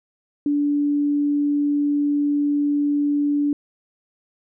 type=tone; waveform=sine; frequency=290 Hz; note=D4; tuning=22 cents flat; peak=-17 dBFS; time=0.46-3.53 s; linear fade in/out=2 ms; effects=none